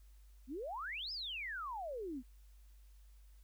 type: exponential two-way sweep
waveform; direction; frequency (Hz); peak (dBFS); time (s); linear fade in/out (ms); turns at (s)
sine; up then down; 233.1 to 5274 to 233.1; -40; 0.47-2.23; 50; 1.12
effects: added 50 Hz sine -57 dBFS peak until 3.43 s + white hiss -74 dBFS RMS until 3.43 s